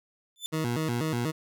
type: tone with exponential growth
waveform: sawtooth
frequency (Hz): 3520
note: A7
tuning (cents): 0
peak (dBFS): -25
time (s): 0.36-0.46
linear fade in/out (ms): 0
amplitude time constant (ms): 21
type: tone with vibrato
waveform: 20% pulse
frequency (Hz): 137.5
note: C#3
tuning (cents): -14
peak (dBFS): -22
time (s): 0.52-1.32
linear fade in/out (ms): 20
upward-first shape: square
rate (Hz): 4.1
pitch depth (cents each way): 240
effects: none